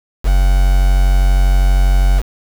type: tone with quantisation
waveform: triangle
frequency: 46.25 Hz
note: F#1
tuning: in tune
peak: -6 dBFS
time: 0.23-2.23 s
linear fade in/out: 50 ms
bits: 4
effects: none